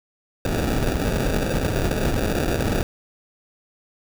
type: noise with sample-and-hold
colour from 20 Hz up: pink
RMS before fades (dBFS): -22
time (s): 0.45-2.83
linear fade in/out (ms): 0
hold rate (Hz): 1050
effects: none